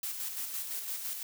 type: noise with tremolo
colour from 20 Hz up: blue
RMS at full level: -36 dBFS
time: 0.03-1.23 s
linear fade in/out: 2 ms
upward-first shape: square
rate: 5.9 Hz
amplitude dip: 40%
effects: none